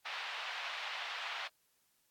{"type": "band-pass noise", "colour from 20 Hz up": "white", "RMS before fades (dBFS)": -42, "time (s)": [0.05, 1.48], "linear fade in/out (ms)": 10, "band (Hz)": [740, 3400], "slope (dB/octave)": 24, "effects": ["white hiss -75 dBFS RMS until 2.1 s", "AAC 64 kbps"]}